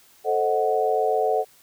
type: chord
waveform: sine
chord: A diminished seventh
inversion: none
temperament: equal with one note detuned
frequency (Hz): 440 / 527.5 / 622.3 / 740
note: A4 / C5 / Eb5 / Gb5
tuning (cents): 0 / +14 / 0 / 0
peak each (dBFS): -23 / -27 / -27 / -23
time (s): 0.24-1.45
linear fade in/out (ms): 50
effects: white hiss -55 dBFS RMS until 1.62 s